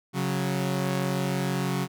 sawtooth tone pair together, 137.9 / 184.07 Hz, C#3 / F#3, -9 / -9 cents, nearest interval perfect fourth, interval 500 cents, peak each -24 dBFS, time 0.13-1.88 s, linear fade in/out 50 ms, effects none

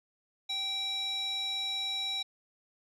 square tone with band-pass filter, 778 Hz, G5, 13 cents flat, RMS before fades -34 dBFS, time 0.49-2.23 s, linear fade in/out 10 ms, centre 4000 Hz, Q 5.2, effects none

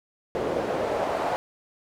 pink noise with band-pass filter sweep, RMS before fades -27 dBFS, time 0.35-1.36 s, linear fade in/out 0 ms, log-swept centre 460 to 730 Hz, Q 2.1, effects none

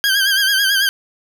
20% pulse tone with vibrato, 1593 Hz, G6, 27 cents sharp, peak -8 dBFS, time 0.04-0.89 s, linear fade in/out 0 ms, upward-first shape sine, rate 9.1 Hz, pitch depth 68 cents each way, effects none

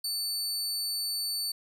sawtooth tone, 4500 Hz, C#8, 25 cents sharp, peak -27 dBFS, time 0.04-1.52 s, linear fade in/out 5 ms, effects none

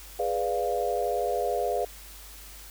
sine chord, G# diminished seventh, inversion none, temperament equal, 415.3 / 493.9 / 587.3 / 698.5 Hz, G#4 / B4 / D5 / F5, 0 / 0 / 0 / 0 cents, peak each -31 / -30 / -32 / -29 dBFS, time 0.19-1.85 s, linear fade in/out 5 ms, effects added 50 Hz sine -47 dBFS peak until 2.7 s + white hiss -47 dBFS RMS until 2.7 s

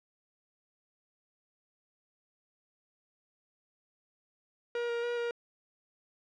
45% pulse tone with pitch steps, 475.9 / 471 / 478.9 / 473.2 Hz, A#4 / A#4 / A#4 / A#4, +36 / +18 / +47 / +26 cents, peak -31 dBFS, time 4.75-5.31 s, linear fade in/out 2 ms, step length 140 ms, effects low-pass 3000 Hz 12 dB/octave

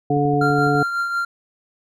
harmonic tone, 144.5 Hz, D3, 28 cents flat, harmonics 1 / 2 / 3 / 5, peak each -21 / -21 / -21 / -21 dBFS, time 0.1-0.83 s, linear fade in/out 5 ms
click train, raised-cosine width 2 ms, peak -23 dBFS, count 8, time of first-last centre 0.17-0.753 s, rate 12 Hz
triangle tone with tremolo, 1386 Hz, F6, 14 cents flat, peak -16 dBFS, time 0.41-1.25 s, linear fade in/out 5 ms, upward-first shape triangle, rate 5.5 Hz, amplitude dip 50%
effects none

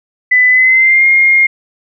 sine tone with pitch glide, 2000 to 2131 Hz, B6 to C7, +21 to +31 cents, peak -5 dBFS, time 0.31-1.47 s, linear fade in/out 10 ms, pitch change +110 cents, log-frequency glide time 0.49-1.06 s, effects none

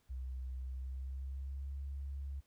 sine tone with pitch glide, 64.1 to 69.1 Hz, C2 to C#2, -35 to -5 cents, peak -39 dBFS, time 0.09-2.41 s, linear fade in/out 20 ms, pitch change +130 cents, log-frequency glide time 0.63-1.75 s, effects pink hiss -75 dBFS RMS until 2.46 s

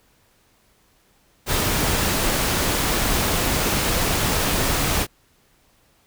pink noise, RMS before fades -21 dBFS, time 1.46-5.07 s, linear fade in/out 50 ms, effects pink hiss -60 dBFS RMS until 6.06 s

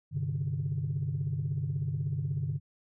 sine chord, G suspended fourth, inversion none, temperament just, 98 / 130.67 / 147 Hz, G2 / C3 / D3, 0 / -2 / +2 cents, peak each -35 / -33 / -31 dBFS, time 0.11-2.6 s, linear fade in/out 50 ms, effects tanh soft clip ceiling -23 dBFS

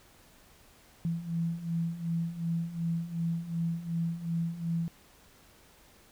sine beating tone pair, 165.5 / 168.2 Hz, E3 / E3, +7 / +35 cents, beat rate 2.7 Hz, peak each -35 / -31 dBFS, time 1.05-4.88 s, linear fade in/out 0 ms, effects pink hiss -59 dBFS RMS until 6.11 s

